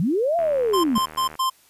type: linear two-way sweep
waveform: sine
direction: up then down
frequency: 146.83 to 698.5 to 206.6 Hz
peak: -18 dBFS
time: 0-0.98 s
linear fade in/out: 0 ms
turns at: 0.37 s
type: click train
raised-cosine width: 0.5 ms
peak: -23 dBFS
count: 76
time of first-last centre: 0.39-1.354 s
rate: 77.8 Hz
type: tone bursts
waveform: square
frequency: 1046.5 Hz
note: C6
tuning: in tune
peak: -20 dBFS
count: 4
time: 0.73-1.5 s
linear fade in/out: 10 ms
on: 110 ms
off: 110 ms
effects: white hiss -56 dBFS RMS until 1.69 s + resampled to 32000 Hz